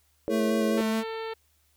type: chord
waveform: sine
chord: A# half-diminished seventh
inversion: second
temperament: equal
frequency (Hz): 329.6 / 415.3 / 466.2 / 554.4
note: E4 / G#4 / A#4 / C#5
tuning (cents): 0 / 0 / 0 / 0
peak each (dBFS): -31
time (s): 0.28-0.81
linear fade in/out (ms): 0
type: tone with vibrato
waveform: square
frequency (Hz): 220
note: A3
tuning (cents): 0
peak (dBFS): -26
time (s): 0.29-1.04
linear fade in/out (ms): 50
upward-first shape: square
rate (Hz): 4.7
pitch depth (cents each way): 12
type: harmonic tone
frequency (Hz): 447.3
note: A4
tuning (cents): +28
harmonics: 1 / 2 / 3 / 4 / 5 / 6 / 7 / 8 / 9 / 10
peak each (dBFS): -33 / -39 / -43 / -45 / -47 / -49 / -50 / -51 / -52 / -53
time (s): 0.77-1.34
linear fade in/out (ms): 10
effects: added 75 Hz sine -68 dBFS peak until 1.76 s + white hiss -68 dBFS RMS until 1.76 s